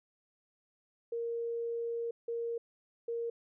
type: tone bursts at uneven times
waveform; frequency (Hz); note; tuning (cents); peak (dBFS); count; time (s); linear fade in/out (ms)
sine; 466.2; A#4; 0; -33; 3; 1.12-2.11 / 2.28-2.58 / 3.08-3.3; 5
effects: none